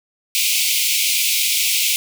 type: high-pass noise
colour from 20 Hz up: pink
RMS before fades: -18 dBFS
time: 0.35-1.96 s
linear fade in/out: 0 ms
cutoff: 2200 Hz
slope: 96 dB/octave
effects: none